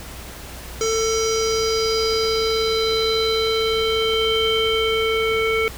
square tone with low-pass filter sweep, 445.5 Hz, A4, 22 cents sharp, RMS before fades -20 dBFS, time 0.81-5.68 s, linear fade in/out 0 ms, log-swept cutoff 6200 to 2500 Hz, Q 6, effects added 60 Hz sine -37 dBFS peak until 5.77 s + pink hiss -37 dBFS RMS until 5.77 s

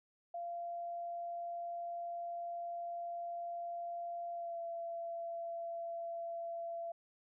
sine tone with pitch glide, 689 to 676.8 Hz, F5 to E5, -24 to +45 cents, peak -39 dBFS, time 0.34-6.92 s, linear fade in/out 5 ms, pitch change -31 cents, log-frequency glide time 4.33-4.6 s, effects none

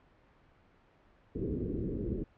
white low-pass noise, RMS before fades -35 dBFS, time 1.35-2.24 s, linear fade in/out 5 ms, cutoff 420 Hz, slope 48 dB/octave, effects pink hiss -64 dBFS RMS until 2.37 s + low-pass 2000 Hz 12 dB/octave

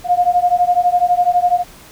sine beating tone pair, 706 / 718 Hz, F5 / F5, +19 / +48 cents, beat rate 12 Hz, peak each -14 dBFS, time 0.04-1.64 s, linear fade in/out 50 ms, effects pink hiss -41 dBFS RMS until 1.91 s

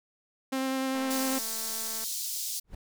sawtooth tone with vibrato, 264.4 Hz, C4, 18 cents sharp, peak -24 dBFS, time 0.52-1.39 s, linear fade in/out 10 ms, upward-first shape sine, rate 10 Hz, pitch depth 11 cents each way
click train, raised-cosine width 0.5 ms, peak -31 dBFS, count 244, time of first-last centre 0.95-2.04 s, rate 223 Hz
pink high-pass noise, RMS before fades -34 dBFS, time 1.1-2.6 s, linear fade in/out 10 ms, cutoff 4400 Hz, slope 24 dB/octave
brown noise with exponential growth, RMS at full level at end -36 dBFS, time 2.64-2.75 s, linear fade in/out 5 ms, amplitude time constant 22 ms
effects none

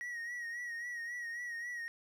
triangle tone with vibrato, 1900 Hz, A#6, 33 cents sharp, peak -37 dBFS, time 0.01-1.88 s, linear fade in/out 0 ms, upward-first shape sine, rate 3.7 Hz, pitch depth 49 cents each way, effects none

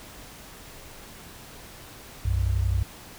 sine tone pair together, 63.2 / 94.7 Hz, B1 / F#2, +41 / +41 cents, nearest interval perfect fifth, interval 700 cents, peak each -24 dBFS, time 2.25-2.83 s, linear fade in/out 5 ms, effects pink hiss -45 dBFS RMS until 3.18 s

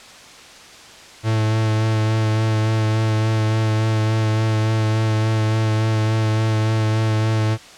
45% pulse tone with vibrato, 109.7 Hz, A2, 5 cents flat, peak -16 dBFS, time 1.23-7.58 s, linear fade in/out 50 ms, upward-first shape sine, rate 3.5 Hz, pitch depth 20 cents each way, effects white hiss -41 dBFS RMS until 7.77 s + low-pass 6000 Hz 12 dB/octave

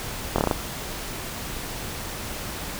slowing click train, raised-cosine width 1 ms, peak -6 dBFS, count 6, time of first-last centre 0.36-0.512 s, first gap 23 ms, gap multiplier 1.14, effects pink hiss -33 dBFS RMS until 2.79 s

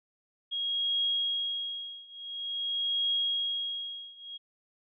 sine tone with tremolo, 3283 Hz, G#7, 21 cents flat, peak -25 dBFS, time 0.51-4.38 s, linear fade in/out 20 ms, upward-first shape triangle, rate 0.48 Hz, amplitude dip 95%, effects none

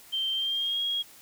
sine tone with pitch glide, 3136 to 3286 Hz, G7 to G#7, 0 to -19 cents, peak -26 dBFS, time 0.12-1.03 s, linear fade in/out 20 ms, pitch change +81 cents, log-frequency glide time 0.33-0.82 s, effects white hiss -52 dBFS RMS until 1.21 s

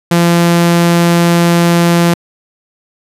sawtooth tone, 171.2 Hz, F3, 34 cents flat, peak -3 dBFS, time 0.11-2.14 s, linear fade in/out 5 ms, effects resampled to 32000 Hz

